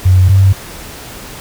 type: tone pair in turn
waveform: sine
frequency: 92.5 / 96.5 Hz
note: F#2 / G2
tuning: 0 / -27 cents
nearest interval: minor second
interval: 73 cents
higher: second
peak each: -4 dBFS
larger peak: neither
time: 0.05-0.29 / 0.29-0.53 s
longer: neither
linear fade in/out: 10 ms
effects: pink hiss -30 dBFS RMS until 1.4 s